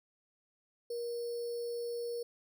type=tone with sample-and-hold; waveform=sine; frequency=474.3 Hz; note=A#4; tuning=30 cents sharp; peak=-35 dBFS; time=0.9-2.23 s; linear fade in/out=5 ms; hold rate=4900 Hz; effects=none